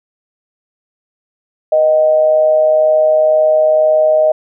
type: tone with amplitude modulation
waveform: sine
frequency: 622.3 Hz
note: D#5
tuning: in tune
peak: -5 dBFS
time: 1.72-4.32 s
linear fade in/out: 5 ms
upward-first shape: sine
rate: 142 Hz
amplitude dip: 50%
effects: none

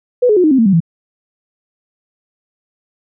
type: tone with pitch steps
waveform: sine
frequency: 493.9 / 422.6 / 361.6 / 309.3 / 264.7 / 226.5 / 193.75 / 165.77 Hz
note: B4 / G#4 / F#4 / D#4 / C4 / A#3 / G3 / E3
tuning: 0 / +30 / -40 / -10 / +20 / -50 / -20 / +10 cents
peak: -7 dBFS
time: 0.22-0.804 s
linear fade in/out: 10 ms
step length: 73 ms
effects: none

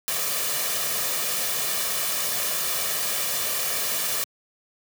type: noise with comb filter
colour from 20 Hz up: white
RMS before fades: -26 dBFS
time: 0.08-4.24 s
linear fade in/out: 0 ms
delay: 1.7 ms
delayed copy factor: +0.55
effects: high-pass 150 Hz 12 dB/octave

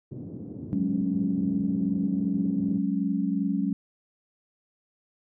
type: band-pass noise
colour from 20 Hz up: white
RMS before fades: -38 dBFS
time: 0.11-2.79 s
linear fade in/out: 10 ms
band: 100 to 300 Hz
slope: 24 dB/octave
type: chord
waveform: sine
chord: F# suspended second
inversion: none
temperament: equal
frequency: 185 / 207.7 / 277.2 Hz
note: F#3 / G#3 / C#4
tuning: 0 / 0 / 0 cents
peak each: -28 dBFS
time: 0.73-3.73 s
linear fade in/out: 0 ms
effects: none

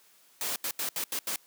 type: noise bursts at uneven times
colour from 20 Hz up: white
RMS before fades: -32 dBFS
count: 6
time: 0.41-0.56 / 0.64-0.71 / 0.79-0.89 / 0.96-1.04 / 1.12-1.19 / 1.27-1.36 s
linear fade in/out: 2 ms
effects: white hiss -61 dBFS RMS until 1.46 s + high-pass 200 Hz 12 dB/octave

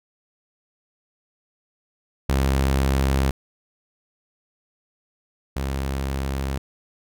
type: tone pair in turn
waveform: sawtooth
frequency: 67.3 / 67.59 Hz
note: C2 / C#2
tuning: +49 / -43 cents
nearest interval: unison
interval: 8 cents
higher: second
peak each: -14 / -20 dBFS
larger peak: first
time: 2.29-3.31 / 5.56-6.58 s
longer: neither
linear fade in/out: 5 ms
effects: none

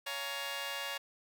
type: chord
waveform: 10% pulse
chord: Bb minor seventh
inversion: first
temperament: just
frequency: 559.4 / 699.2 / 839.1 / 932.3 Hz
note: Db5 / F5 / Ab5 / Bb5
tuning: +16 / +2 / +18 / 0 cents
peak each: -33 / -38 / -38 / -35 dBFS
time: 0.06-0.98 s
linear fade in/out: 10 ms
effects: none

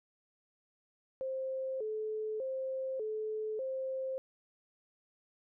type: tone with vibrato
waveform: sine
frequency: 477.3 Hz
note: A#4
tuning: 41 cents sharp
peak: -34 dBFS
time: 1.21-4.18 s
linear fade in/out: 0 ms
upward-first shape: square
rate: 0.84 Hz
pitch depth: 170 cents each way
effects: none

